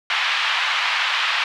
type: band-pass noise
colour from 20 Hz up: white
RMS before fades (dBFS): -21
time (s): 0.1-1.44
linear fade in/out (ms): 2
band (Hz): 900 to 3400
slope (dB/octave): 24
effects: none